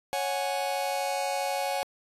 45% pulse chord, C# suspended fourth, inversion none, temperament just, 554.4 / 739.2 / 831.5 Hz, C#5 / F#5 / G#5, 0 / -2 / +2 cents, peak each -32 dBFS, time 0.13-1.83 s, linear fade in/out 0 ms, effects resampled to 32000 Hz

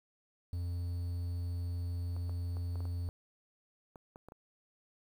triangle tone, 87.31 Hz, F2, in tune, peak -32 dBFS, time 0.53-3.09 s, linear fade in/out 0 ms
clicks, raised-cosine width 1 ms, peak -36 dBFS, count 11, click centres 2.165 / 2.295 / 2.569 / 2.757 / 2.805 / 2.854 / 3.089 / 3.958 / 4.159 / 4.286 / 4.321 s
effects 10-bit

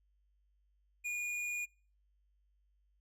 sine tone with hard clipping, 2439 Hz, D#7, 35 cents flat, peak -37 dBFS, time 1.04-1.66 s, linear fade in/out 20 ms, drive 9 dB, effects noise-tail reverb RT60 0.4 s tail -23 dB re dry + added 50 Hz sine -70 dBFS peak until 3 s

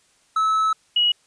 triangle / sine tone pair in turn, 1300 / 2908 Hz, E6 / F#7, -24 / -31 cents, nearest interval octave + major second, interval 1393 cents, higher second, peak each -15 dBFS, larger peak neither, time 0.36-0.73 / 0.96-1.12 s, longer first, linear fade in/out 5 ms, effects white hiss -60 dBFS RMS until 1.26 s + resampled to 22050 Hz

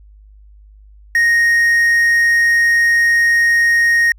triangle tone with quantisation, 1864.7 Hz, A#6, in tune, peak -8 dBFS, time 1.15-4.12 s, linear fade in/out 2 ms, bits 6, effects added 51 Hz sine -40 dBFS peak until 4.18 s

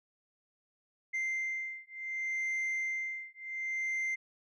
sine beating tone pair, 2087 / 2087.68 Hz, C7 / C7, -5 / -4 cents, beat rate 0.68 Hz, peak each -34 / -34 dBFS, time 1.13-4.16 s, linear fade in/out 20 ms, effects tanh soft clip ceiling -30 dBFS

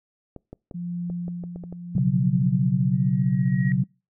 clicks, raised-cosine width 2 ms, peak -25 dBFS, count 10, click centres 0.363 / 0.53 / 0.712 / 1.1 / 1.281 / 1.438 / 1.56 / 1.638 / 1.726 / 1.981 s
sine tone with tremolo, 174.61 Hz, F3, in tune, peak -26 dBFS, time 0.74-3.07 s, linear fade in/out 10 ms, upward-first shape sine, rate 0.78 Hz, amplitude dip 65%
sine chord, B suspended second, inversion none, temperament equal, 123.47 / 138.59 / 185 Hz, B2 / C#3 / F#3, 0 / 0 / 0 cents, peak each -25 / -22 / -22 dBFS, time 1.95-3.84 s, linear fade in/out 5 ms
sine tone with exponential growth, 1900 Hz, A#6, 33 cents sharp, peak -31 dBFS, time 2.93-3.72 s, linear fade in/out 1 ms, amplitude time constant 170 ms
effects noise-tail reverb RT60 0.3 s tail -26 dB re dry

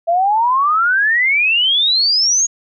sine exponential sweep, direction up, 659.3 to 6740 Hz, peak -11 dBFS, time 0.07-2.47 s, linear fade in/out 20 ms, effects none

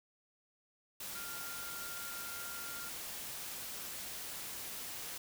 sine tone in noise, 1396.9 Hz, F6, in tune, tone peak -47 dBFS, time 1.15-2.89 s, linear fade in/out 5 ms, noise white, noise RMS -44 dBFS, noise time 1-5.18 s, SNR -6 dB, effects none

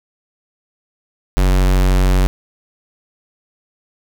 square tone, 46.51 Hz, F#1, 10 cents sharp, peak -11 dBFS, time 1.37-2.27 s, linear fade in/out 0 ms, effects none

